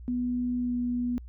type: tone with pitch glide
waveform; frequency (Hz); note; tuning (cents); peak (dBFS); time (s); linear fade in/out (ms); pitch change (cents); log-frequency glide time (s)
sine; 246.4 to 244.1; B3 to B3; -4 to -20; -26; 0.08-1.18; 0; -16; 0.59-0.75
effects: added 60 Hz sine -41 dBFS peak until 1.28 s

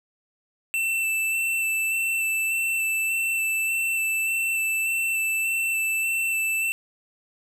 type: tone with vibrato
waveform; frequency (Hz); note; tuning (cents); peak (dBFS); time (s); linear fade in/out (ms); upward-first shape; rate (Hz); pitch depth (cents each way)
square; 2665; E7; +18; -23; 0.74-6.72; 0; square; 1.7; 12
effects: none

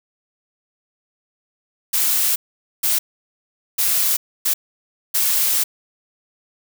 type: noise bursts at uneven times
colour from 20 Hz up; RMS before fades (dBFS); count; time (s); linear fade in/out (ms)
blue; -18; 5; 1.93-2.36 / 2.83-2.99 / 3.78-4.17 / 4.45-4.54 / 5.14-5.64; 10
effects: none

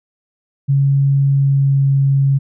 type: tone with pitch glide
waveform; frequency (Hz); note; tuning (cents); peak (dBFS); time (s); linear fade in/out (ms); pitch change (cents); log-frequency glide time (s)
sine; 138.59 to 137.55; C#3 to C#3; 0 to -13; -10; 0.68-2.39; 20; -13; 1.27-1.89
effects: none

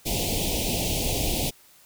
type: band-stop noise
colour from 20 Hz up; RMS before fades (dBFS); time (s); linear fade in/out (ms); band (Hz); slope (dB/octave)
pink; -26; 0.05-1.51; 20; 800 to 2400; 48
effects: white hiss -55 dBFS RMS until 1.85 s

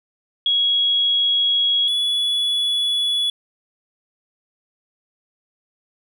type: tone pair in turn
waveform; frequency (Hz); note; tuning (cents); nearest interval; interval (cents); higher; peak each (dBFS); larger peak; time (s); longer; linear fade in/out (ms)
sine / triangle; 3322 / 3406; G#7 / G#7; 0 / +43; unison; 43; second; -15 / -16; first; 0.46-1.88 / 1.88-3.3; neither; 2
effects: none

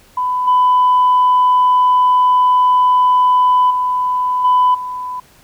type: tone with level steps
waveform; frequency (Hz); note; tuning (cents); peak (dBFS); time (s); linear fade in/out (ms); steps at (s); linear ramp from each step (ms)
sine; 1000; B5; +21; -14 / -7 / -13 / -7 / -21; 0.17-5.2; 5; 0.47 / 3.7 / 4.44 / 4.74; 10
effects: tanh soft clip ceiling -5 dBFS + pink hiss -48 dBFS RMS until 5.43 s

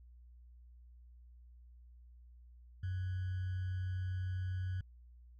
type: tone with sample-and-hold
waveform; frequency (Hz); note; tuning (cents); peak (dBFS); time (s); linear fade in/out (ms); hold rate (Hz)
sine; 92.5; F#2; 0; -35; 2.83-4.81; 5; 1575
effects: added 60 Hz sine -55 dBFS peak until 5.39 s + low-pass 3000 Hz 12 dB/octave

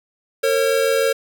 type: tone pair together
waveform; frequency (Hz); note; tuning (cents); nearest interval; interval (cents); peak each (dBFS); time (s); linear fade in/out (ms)
square; 457 / 543.5; A#4 / C#5; -34 / -34; minor third; 300; -19; 0.43-1.13; 10
effects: none

